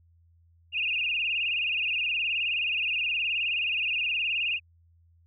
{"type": "tone with vibrato", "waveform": "sine", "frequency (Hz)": 2637, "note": "E7", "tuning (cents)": 0, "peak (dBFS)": -25, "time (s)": [0.72, 4.6], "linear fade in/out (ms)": 50, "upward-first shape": "sine", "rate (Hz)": 19, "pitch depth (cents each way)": 130, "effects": ["added 84 Hz sine -58 dBFS peak until 5.26 s"]}